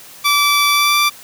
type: tone with pitch glide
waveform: 15% pulse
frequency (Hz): 1159 to 1174.5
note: D6 to D6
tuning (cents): -23 to 0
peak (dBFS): -5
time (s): 0.24-1.1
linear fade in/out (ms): 20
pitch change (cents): +23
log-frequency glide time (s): 0.71-0.97
effects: white hiss -39 dBFS RMS until 1.23 s + high-pass 60 Hz 12 dB/octave